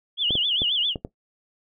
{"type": "tone with vibrato", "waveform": "sine", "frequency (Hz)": 3165, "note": "G7", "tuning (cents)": 16, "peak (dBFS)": -20, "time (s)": [0.17, 0.95], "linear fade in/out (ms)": 50, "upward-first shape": "sine", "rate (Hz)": 7.5, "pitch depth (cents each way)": 190}
{"type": "clicks", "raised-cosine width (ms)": 2, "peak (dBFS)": -16, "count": 5, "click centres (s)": [0.307, 0.354, 0.619, 0.958, 1.049]}
{"effects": ["noise-tail reverb RT60 0.1 s tail -17 dB re dry"]}